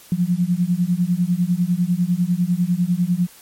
sine beating tone pair, 172.1 / 182.1 Hz, F3 / F#3, -25 / -27 cents, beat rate 10 Hz, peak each -19 dBFS, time 0.12-3.27 s, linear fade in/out 2 ms, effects white hiss -46 dBFS RMS until 3.41 s + MP3 64 kbps

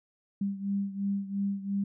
sine beating tone pair, 197.9 / 200.8 Hz, G3 / G3, +17 / +42 cents, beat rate 2.9 Hz, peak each -30 / -34 dBFS, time 0.41-1.84 s, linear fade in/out 5 ms, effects none

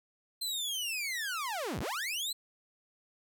sawtooth linear two-way sweep, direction down then up, 4157 to 38.89 to 4157 Hz, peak -30 dBFS, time 0.41-2.33 s, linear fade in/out 10 ms, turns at 1.8 s, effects none

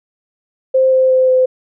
sine tone with pitch steps, 523.3 / 520 / 516.7 / 513.4 Hz, C5 / C5 / C5 / C5, 0 / -11 / -22 / -33 cents, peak -8 dBFS, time 0.74-1.46 s, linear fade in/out 10 ms, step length 180 ms, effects none

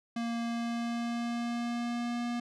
square tone with pitch glide, 233.1 to 239.1 Hz, A#3 to A#3, 0 to +44 cents, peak -32 dBFS, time 0.16-2.4 s, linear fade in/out 5 ms, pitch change +44 cents, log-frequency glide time 0.4-2.25 s, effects low-pass 6000 Hz 12 dB/octave

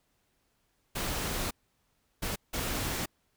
pink noise bursts at uneven times, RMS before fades -33 dBFS, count 3, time 0.95-1.51 / 2.22-2.36 / 2.53-3.06 s, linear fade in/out 10 ms, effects pink hiss -74 dBFS RMS until 3.36 s

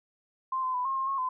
sine tone with pitch steps, 1047 / 1028 / 996 / 1073 / 1064 / 1089 / 1022 Hz, C6 / C6 / B5 / C6 / C6 / C#6 / C6, +1 / -31 / +14 / +43 / +29 / -31 / -41 cents, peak -27 dBFS, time 0.52-1.29 s, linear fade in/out 5 ms, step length 110 ms, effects none

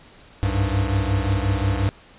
square tone cluster, 64.3 / 96.3 / 101.9 Hz, C2 / G2 / G#2, -30 / -30 / -32 cents, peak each -26 / -23 / -24 dBFS, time 0.43-1.89 s, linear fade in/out 0 ms, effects pink hiss -49 dBFS RMS until 2.18 s + resampled to 8000 Hz

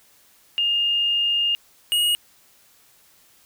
sine / square tone pair in turn, 2827 / 2876 Hz, F7 / F#7, +20 / -50 cents, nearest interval unison, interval 30 cents, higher second, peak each -18 dBFS, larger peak neither, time 0.58-1.55 / 1.92-2.15 s, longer first, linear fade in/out 0 ms, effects white hiss -56 dBFS RMS until 3.45 s

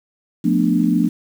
sine chord, B half-diminished seventh, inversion second, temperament just, 177.8 / 222.2 / 246.9 / 296.3 Hz, F3 / A3 / B3 / D4, +31 / +17 / 0 / +15 cents, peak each -19 dBFS, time 0.44-1.09 s, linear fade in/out 10 ms, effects 7-bit

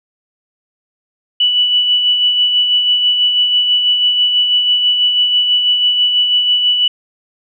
sine tone with tremolo, 2960 Hz, F#7, in tune, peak -8 dBFS, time 1.4-6.88 s, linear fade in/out 5 ms, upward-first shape sine, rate 6.1 Hz, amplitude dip 40%, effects none

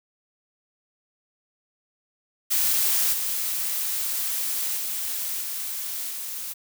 blue noise with level steps, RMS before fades -22 / -27 / -29 / -31 / -33 dBFS, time 2.5-6.54 s, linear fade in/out 20 ms, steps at 3.12 / 4.76 / 5.4 / 6.09 s, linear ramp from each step 20 ms, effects none

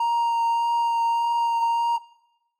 triangle tone with vibrato, 932.3 Hz, A#5, in tune, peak -18 dBFS, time 0-1.97 s, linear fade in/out 5 ms, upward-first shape triangle, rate 1.7 Hz, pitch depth 12 cents each way, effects noise-tail reverb RT60 1.0 s tail -20 dB re dry + AAC 48 kbps

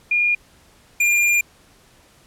sine / square tone pair in turn, 2424 / 2403 Hz, D#7 / D7, -46 / +39 cents, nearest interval unison, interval 15 cents, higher first, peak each -15 dBFS, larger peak neither, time 0.11-0.35 / 1-1.41 s, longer second, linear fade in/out 5 ms, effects pink hiss -53 dBFS RMS until 2.26 s + low-pass 12000 Hz 12 dB/octave

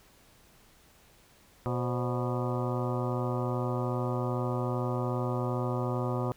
harmonic tone with a mistuned harmonic, 122.5 Hz, B2, 14 cents flat, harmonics 1 / 2 / 3 / 4 / 5 / 6 / 7 / 8 / 9 / 10, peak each -31 / -36 / -36 / -37 / -41 / -41 / -45 / -41 / -44 / -42 dBFS, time 1.66-6.32 s, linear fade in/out 0 ms, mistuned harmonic 4, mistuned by +100 cents, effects pink hiss -60 dBFS RMS until 6.36 s

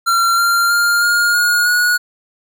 square tone with pitch steps, 1369 / 1385.7 / 1402.6 / 1419.7 / 1437.1 / 1454.6 Hz, F6 / F6 / F6 / F6 / F6 / F#6, -35 / -14 / +7 / +28 / +49 / -30 cents, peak -12 dBFS, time 0.06-1.98 s, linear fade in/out 20 ms, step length 320 ms, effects none

